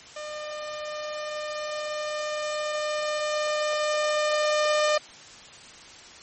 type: tone with level ramp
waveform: sawtooth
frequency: 604 Hz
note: D5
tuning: 48 cents sharp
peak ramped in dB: -30 to -16 dBFS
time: 0.16-4.98 s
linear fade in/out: 5 ms
effects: white hiss -46 dBFS RMS until 6.22 s + MP3 32 kbps